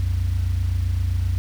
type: tone pair together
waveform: sine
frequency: 63.21 / 90.9 Hz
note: B1 / F#2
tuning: +41 / -30 cents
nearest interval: tritone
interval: 629 cents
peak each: -22 / -19 dBFS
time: 0-1.38 s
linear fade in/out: 0 ms
effects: tanh soft clip ceiling -15 dBFS + 7-bit